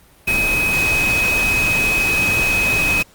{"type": "tone in noise", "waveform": "sine", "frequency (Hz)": 2532, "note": "D#7", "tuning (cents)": 30, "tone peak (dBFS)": -15, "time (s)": [0.27, 3.03], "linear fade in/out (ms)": 10, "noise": "pink", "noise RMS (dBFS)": -23, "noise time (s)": [0.27, 3.03], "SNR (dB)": 5, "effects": ["pink hiss -50 dBFS RMS until 3.14 s", "Opus 32 kbps"]}